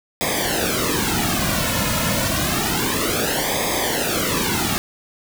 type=noise with flanger; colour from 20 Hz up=pink; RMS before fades=-21 dBFS; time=0.21-4.78 s; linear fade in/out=0 ms; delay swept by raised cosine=0.69 to 2.59 ms; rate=0.29 Hz; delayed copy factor=-0.85; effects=none